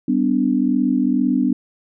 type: chord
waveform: sine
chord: G major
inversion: none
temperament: equal with one note detuned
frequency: 196 / 251.5 / 293.7 Hz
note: G3 / B3 / D4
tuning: 0 / +32 / 0 cents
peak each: -22 / -17 / -20 dBFS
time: 0.08-1.53 s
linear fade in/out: 5 ms
effects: none